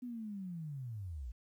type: linear sweep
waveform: sine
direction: down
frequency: 251.6 to 53 Hz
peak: -40 dBFS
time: 0.02-1.32 s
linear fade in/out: 10 ms
effects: 12-bit